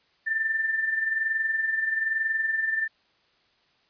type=tone with amplitude modulation; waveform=sine; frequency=1782 Hz; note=A6; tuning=22 cents sharp; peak=-21 dBFS; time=0.26-2.88 s; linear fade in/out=20 ms; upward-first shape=sine; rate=21.1 Hz; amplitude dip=55%; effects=white hiss -65 dBFS RMS until 3.89 s + resampled to 11025 Hz